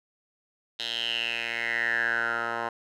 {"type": "tone with band-pass filter sweep", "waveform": "10% pulse", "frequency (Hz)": 116.54, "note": "A#2", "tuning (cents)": 0, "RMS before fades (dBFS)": -29, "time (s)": [0.79, 2.69], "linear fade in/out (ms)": 5, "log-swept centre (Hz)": [3600, 1100], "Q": 7.5, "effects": []}